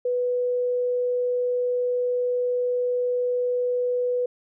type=tone; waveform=sine; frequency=493.6 Hz; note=B4; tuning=1 cent flat; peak=-21 dBFS; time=0.05-4.26 s; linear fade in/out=5 ms; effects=none